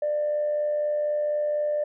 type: tone with amplitude modulation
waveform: sine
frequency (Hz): 595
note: D5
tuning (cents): +22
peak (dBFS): -20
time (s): 0.02-1.84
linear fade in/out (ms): 5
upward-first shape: sine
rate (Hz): 84.1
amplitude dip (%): 35
effects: tanh soft clip ceiling -18 dBFS